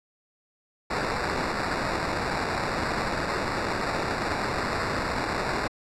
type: noise with sample-and-hold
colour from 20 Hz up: white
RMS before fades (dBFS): -28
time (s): 0.9-5.68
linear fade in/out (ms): 10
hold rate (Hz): 3150
effects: low-pass 6000 Hz 12 dB/octave